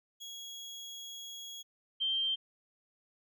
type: tone pair in turn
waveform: 30% pulse / sine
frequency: 3322 / 3152 Hz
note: G#7 / G7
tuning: 0 / +9 cents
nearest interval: minor second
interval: 91 cents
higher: first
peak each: -40 / -29 dBFS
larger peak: second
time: 0.2-1.63 / 2-2.36 s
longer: first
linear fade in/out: 20 ms
effects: none